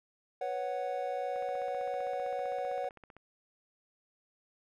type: chord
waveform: triangle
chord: B suspended second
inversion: none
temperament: just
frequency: 493.9 / 555.6 / 740.8 Hz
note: B4 / C#5 / F#5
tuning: 0 / +4 / +2 cents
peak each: -37 / -35 / -34 dBFS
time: 0.41-2.89 s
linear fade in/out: 5 ms
type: click train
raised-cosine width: 0.5 ms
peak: -37 dBFS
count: 29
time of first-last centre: 1.36-3.166 s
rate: 15.5 Hz
effects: none